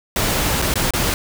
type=noise with dropouts; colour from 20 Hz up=pink; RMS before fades=-19 dBFS; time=0.16-1.14 s; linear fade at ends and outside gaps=1 ms; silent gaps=0.617-0.622 / 0.74-0.756 / 0.907-0.936 s; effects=none